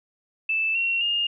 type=tone with pitch steps; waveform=sine; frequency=2637 / 2732 / 2830 Hz; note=E7 / F7 / F7; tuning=0 / -39 / +22 cents; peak=-21 dBFS; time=0.49-1.27 s; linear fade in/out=5 ms; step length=260 ms; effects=none